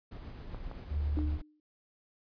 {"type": "noise with tremolo", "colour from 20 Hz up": "brown", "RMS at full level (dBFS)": -42, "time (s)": [0.11, 1.42], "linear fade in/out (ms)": 10, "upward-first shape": "triangle", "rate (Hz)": 7.7, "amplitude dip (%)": 30}
{"type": "clicks", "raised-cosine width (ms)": 1, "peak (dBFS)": -30, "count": 3, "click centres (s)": [0.546, 0.714, 1.189]}
{"type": "tone", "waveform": "sine", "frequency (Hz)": 73.42, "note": "D2", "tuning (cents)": 0, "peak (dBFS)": -29, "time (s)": [0.89, 1.39], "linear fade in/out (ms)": 50}
{"type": "tone with exponential decay", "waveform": "sine", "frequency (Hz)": 303.4, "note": "D#4", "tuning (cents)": -44, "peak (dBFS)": -30, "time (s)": [1.17, 1.6], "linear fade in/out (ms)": 2, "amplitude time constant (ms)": 92}
{"effects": ["resampled to 11025 Hz"]}